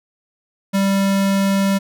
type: tone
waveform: square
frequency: 196 Hz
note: G3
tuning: in tune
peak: -15 dBFS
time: 0.73-1.79 s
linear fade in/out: 20 ms
effects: none

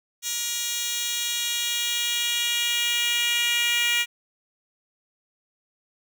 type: tone with high-pass filter sweep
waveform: 10% pulse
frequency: 475.7 Hz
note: A#4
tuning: 35 cents sharp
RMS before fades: -25 dBFS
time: 0.22-4.06 s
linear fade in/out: 50 ms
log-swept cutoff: 4700 to 2500 Hz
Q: 2.1
effects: none

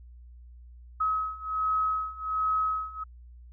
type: beating tone pair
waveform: sine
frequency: 1277 / 1278.3 Hz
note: D#6 / D#6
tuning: +45 / +46 cents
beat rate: 1.3 Hz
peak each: -30 / -28 dBFS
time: 1-3.04 s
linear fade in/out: 10 ms
effects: added 60 Hz sine -46 dBFS peak until 3.52 s

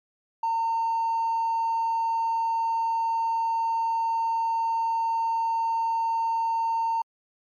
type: tone with hard clipping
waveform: sine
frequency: 911 Hz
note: A#5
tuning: 40 cents flat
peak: -23 dBFS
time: 0.43-7.02 s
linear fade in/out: 5 ms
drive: 1 dB
effects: MP3 64 kbps

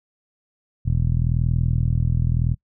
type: tone with low-pass filter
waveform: 10% pulse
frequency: 40.88 Hz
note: E1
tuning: 14 cents flat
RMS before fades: -20 dBFS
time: 0.85-2.55 s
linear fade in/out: 20 ms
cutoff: 120 Hz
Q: 2
effects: noise-tail reverb RT60 0.1 s tail -25 dB re dry

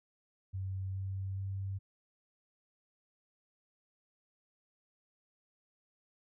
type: tone with pitch steps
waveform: sine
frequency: 95.3 / 96.18 / 97.08 Hz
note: G2 / G2 / G2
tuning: -48 / -32 / -16 cents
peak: -35 dBFS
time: 0.53-1.79 s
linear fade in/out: 20 ms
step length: 420 ms
effects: none

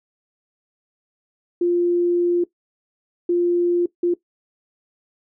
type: tone bursts at uneven times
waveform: sine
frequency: 349.2 Hz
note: F4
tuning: in tune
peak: -15 dBFS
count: 3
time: 1.61-2.44 / 3.29-3.86 / 4.03-4.14 s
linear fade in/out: 5 ms
effects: noise-tail reverb RT60 0.1 s tail -18 dB re dry

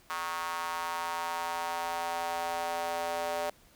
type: tone with high-pass filter sweep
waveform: square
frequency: 84.7 Hz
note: E2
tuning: 48 cents sharp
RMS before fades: -34 dBFS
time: 0.1-3.5 s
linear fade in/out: 0 ms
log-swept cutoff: 1100 to 630 Hz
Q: 3.4
effects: pink hiss -61 dBFS RMS until 3.75 s

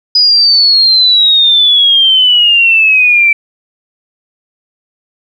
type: exponential sweep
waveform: sine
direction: down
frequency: 4978 to 2320 Hz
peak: -4 dBFS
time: 0.15-3.33 s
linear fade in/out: 5 ms
effects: 7-bit

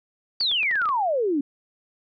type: exponential sweep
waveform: sine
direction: down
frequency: 4699 to 267.6 Hz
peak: -20 dBFS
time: 0.4-1.41 s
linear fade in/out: 5 ms
type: clicks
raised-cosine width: 0.3 ms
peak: -22 dBFS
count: 8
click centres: 0.409 / 0.515 / 0.631 / 0.712 / 0.756 / 0.817 / 0.856 / 0.89 s
effects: none

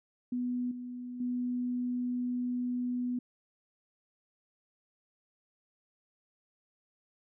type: tone with level steps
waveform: sine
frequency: 246.9 Hz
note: B3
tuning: in tune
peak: -30 / -38 / -30 dBFS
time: 0.32-3.19 s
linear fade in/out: 5 ms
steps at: 0.71 / 1.2 s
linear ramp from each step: 5 ms
effects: none

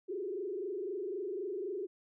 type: tone with frequency modulation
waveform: sine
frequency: 386.3 Hz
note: G4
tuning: 25 cents flat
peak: -35 dBFS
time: 0.08-1.87 s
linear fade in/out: 20 ms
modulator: 23.9 Hz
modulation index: 1.6
effects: none

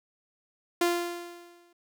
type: tone with exponential decay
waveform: sawtooth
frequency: 346.9 Hz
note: F4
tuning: 12 cents flat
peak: -17 dBFS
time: 0.81-1.73 s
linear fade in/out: 5 ms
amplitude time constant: 200 ms
effects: none

